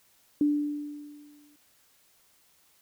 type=tone with exponential decay; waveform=sine; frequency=293.7 Hz; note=D4; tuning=in tune; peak=-19 dBFS; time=0.41-1.56 s; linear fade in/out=2 ms; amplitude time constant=250 ms; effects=white hiss -64 dBFS RMS until 2.81 s